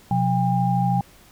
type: tone cluster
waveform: sine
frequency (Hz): 126.1 / 179.2 / 803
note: B2 / F3 / G5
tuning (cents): +36 / +45 / +41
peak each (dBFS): -22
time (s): 0.11-1.01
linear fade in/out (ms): 2
effects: pink hiss -51 dBFS RMS until 1.31 s